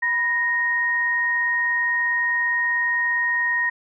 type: tone pair together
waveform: sine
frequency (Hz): 981.8 / 1864.7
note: B5 / A#6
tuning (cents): -10 / 0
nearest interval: major seventh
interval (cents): 1110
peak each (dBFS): -29 / -19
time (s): 0.02-3.7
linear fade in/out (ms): 10
effects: none